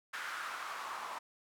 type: noise with band-pass filter sweep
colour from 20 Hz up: white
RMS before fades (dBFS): -42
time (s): 0.13-1.19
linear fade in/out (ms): 10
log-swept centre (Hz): 1500 to 960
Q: 3.2
effects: none